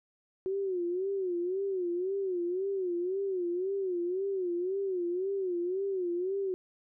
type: tone with vibrato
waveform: sine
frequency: 370 Hz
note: F#4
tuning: in tune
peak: -29 dBFS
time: 0.46-6.54 s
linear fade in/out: 0 ms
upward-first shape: sine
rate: 1.9 Hz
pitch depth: 120 cents each way
effects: none